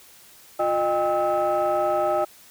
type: tone cluster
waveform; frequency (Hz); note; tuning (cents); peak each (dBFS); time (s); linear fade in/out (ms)
sine; 354.3 / 613 / 797 / 1293; F4 / D#5 / G5 / E6; +25 / -26 / +28 / -34; -27 / -21 / -24 / -27; 0.59-2.25; 10
effects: tanh soft clip ceiling -14 dBFS + white hiss -50 dBFS RMS until 2.5 s